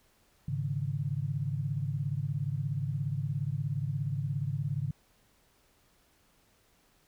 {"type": "chord", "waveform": "sine", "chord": "Ab suspended fourth", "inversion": "none", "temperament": "equal", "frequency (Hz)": [103.83, 138.59, 155.56], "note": ["Ab2", "Db3", "Eb3"], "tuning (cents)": [0, 0, 0], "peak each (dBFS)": [-36, -32, -36], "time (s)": [0.48, 4.91], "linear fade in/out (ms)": 5, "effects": ["pink hiss -67 dBFS RMS until 7.07 s"]}